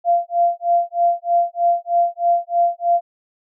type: tone with tremolo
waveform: sine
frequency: 691 Hz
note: F5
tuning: 19 cents flat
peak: -11 dBFS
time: 0.04-3.01 s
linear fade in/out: 50 ms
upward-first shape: sine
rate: 3.2 Hz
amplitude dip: 100%
effects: none